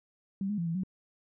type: tone with pitch steps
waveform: sine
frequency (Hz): 194.9 / 208.1 / 169.8 / 165.5 / 187.1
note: G3 / G#3 / F3 / E3 / F#3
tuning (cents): -10 / +4 / -48 / +7 / +20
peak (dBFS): -29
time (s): 0.41-0.835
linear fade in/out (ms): 2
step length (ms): 85
effects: none